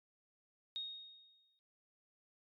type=tone with exponential decay; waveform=sine; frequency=3729 Hz; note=A#7; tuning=in tune; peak=-37 dBFS; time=0.76-1.59 s; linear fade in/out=0 ms; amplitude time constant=180 ms; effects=noise-tail reverb RT60 0.7 s tail -25 dB re dry + MP3 96 kbps